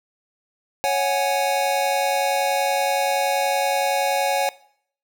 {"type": "chord", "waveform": "square", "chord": "C# suspended fourth", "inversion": "none", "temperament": "equal", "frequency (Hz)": [554.4, 740, 830.6], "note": ["C#5", "F#5", "G#5"], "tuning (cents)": [0, 0, 0], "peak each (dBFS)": -24, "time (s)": [0.84, 4.49], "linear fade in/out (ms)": 0, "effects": ["noise-tail reverb RT60 0.6 s tail -20 dB re dry"]}